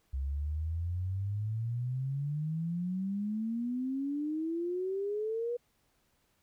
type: exponential sweep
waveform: sine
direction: up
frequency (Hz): 65.7 to 486.7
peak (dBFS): -31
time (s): 0.13-5.57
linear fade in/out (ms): 10
effects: pink hiss -73 dBFS RMS until 6.42 s